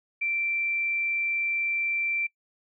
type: tone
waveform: sine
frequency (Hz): 2348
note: D7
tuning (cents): -1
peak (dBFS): -25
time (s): 0.21-2.27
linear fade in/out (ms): 10
effects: noise-tail reverb RT60 0.1 s tail -24 dB re dry